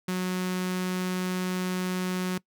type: tone with notch filter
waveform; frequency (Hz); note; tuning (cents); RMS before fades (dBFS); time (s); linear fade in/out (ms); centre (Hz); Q
sawtooth; 183.3; F#3; -16; -29; 0.08-2.38; 5; 650; 1.6
effects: noise-tail reverb RT60 0.1 s tail -22 dB re dry